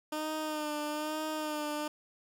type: tone with vibrato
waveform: 15% pulse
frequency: 304.6 Hz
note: D#4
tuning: 37 cents flat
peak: -27 dBFS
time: 0.12-1.88 s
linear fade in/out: 5 ms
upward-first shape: sine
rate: 1.1 Hz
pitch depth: 38 cents each way
effects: none